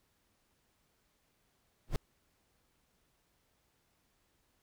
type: noise with exponential growth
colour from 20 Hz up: brown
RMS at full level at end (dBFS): -22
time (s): 1.87-1.96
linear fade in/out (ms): 1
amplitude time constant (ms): 18
effects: pink hiss -75 dBFS RMS until 4.62 s